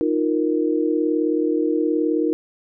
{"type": "chord", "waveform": "sine", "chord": "Eb suspended second", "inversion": "none", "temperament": "just", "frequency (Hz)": [311.1, 350, 466.7], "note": ["Eb4", "F4", "Bb4"], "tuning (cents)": [0, 4, 2], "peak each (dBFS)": [-20, -23, -23], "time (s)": [0.01, 2.33], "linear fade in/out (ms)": 0, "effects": []}